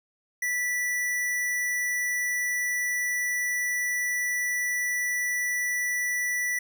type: tone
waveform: square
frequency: 1965 Hz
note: B6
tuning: 9 cents flat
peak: -26 dBFS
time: 0.42-6.59 s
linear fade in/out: 5 ms
effects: none